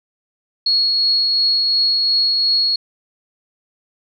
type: tone with tremolo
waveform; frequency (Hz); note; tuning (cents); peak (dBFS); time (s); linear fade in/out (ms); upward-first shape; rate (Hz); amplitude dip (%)
sine; 4327; C#8; -43; -12; 0.66-2.76; 5; triangle; 2.8; 25
effects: none